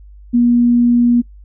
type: tone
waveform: sine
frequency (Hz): 240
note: B3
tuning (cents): -49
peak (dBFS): -8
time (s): 0.33-1.22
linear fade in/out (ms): 20
effects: noise-tail reverb RT60 0.1 s tail -24 dB re dry + added 50 Hz sine -36 dBFS peak until 1.44 s